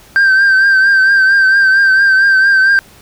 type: tone with vibrato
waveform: sine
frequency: 1568 Hz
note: G6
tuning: in tune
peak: -3 dBFS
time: 0.16-2.79 s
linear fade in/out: 0 ms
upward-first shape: triangle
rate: 4.4 Hz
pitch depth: 50 cents each way
effects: tanh soft clip ceiling -5 dBFS + pink hiss -42 dBFS RMS until 3.01 s